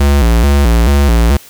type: tone with vibrato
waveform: square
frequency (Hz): 63.8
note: C2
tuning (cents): -43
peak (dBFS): -7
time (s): 0-1.37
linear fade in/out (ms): 5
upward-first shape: square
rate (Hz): 2.3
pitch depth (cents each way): 180
effects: white hiss -38 dBFS RMS until 1.49 s